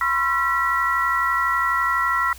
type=tone cluster; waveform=sine; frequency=1006 / 1078 / 1353 / 1937 Hz; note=B5 / C#6 / E6 / B6; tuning=+32 / -49 / +45 / -34 cents; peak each=-27 / -26 / -21 / -23 dBFS; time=0.01-2.33 s; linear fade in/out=2 ms; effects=added 60 Hz sine -42 dBFS peak until 2.38 s + white hiss -45 dBFS RMS until 2.38 s